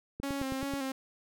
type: click train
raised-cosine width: 3 ms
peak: -25 dBFS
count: 6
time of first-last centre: 0.2-0.737 s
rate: 9.31 Hz
type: tone with vibrato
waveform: sawtooth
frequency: 271.7 Hz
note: C#4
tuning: 35 cents flat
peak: -29 dBFS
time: 0.23-0.92 s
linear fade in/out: 5 ms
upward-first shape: square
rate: 2.6 Hz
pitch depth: 38 cents each way
effects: none